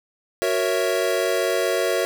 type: chord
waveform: square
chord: F# dominant seventh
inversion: none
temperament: equal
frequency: 370 / 466.2 / 554.4 / 659.3 Hz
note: F#4 / A#4 / C#5 / E5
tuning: 0 / 0 / 0 / 0 cents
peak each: -26 dBFS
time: 0.42-2.05 s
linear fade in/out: 0 ms
effects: none